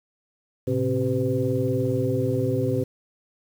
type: tone cluster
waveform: sine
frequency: 111.6 / 131.9 / 267 / 387.7 / 506 Hz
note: A2 / C3 / C4 / G4 / B4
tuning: +25 / +14 / +35 / -19 / +42 cents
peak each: -27 dBFS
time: 0.67-2.84 s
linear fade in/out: 10 ms
effects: tanh soft clip ceiling -9 dBFS + 8-bit